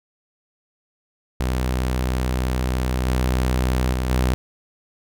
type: tone with level steps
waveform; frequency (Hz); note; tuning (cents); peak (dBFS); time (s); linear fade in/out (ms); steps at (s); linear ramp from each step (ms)
sawtooth; 63.2; B1; +41; -16 / -14 / -17 / -13; 1.4-4.34; 0; 3.06 / 3.92 / 4.09; 20
effects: none